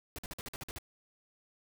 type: noise bursts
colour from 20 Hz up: pink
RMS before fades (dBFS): -42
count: 9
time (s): 0.16-0.785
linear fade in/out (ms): 0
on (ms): 25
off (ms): 50
effects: none